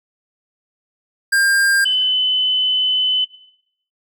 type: tone pair in turn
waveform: square / sine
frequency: 1601 / 3022 Hz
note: G6 / F#7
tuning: +36 / +36 cents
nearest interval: major seventh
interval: 1100 cents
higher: second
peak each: -13 dBFS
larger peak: neither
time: 1.32-1.85 / 1.85-3.25 s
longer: second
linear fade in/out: 10 ms
effects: noise-tail reverb RT60 0.7 s tail -17 dB re dry